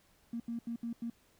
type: tone bursts at uneven times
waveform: triangle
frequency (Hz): 233.1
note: A#3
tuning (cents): 0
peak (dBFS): -31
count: 5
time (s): 0.33-0.4 / 0.48-0.59 / 0.67-0.76 / 0.83-0.93 / 1.02-1.1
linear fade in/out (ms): 5
effects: tanh soft clip ceiling -33 dBFS + pink hiss -68 dBFS RMS until 1.39 s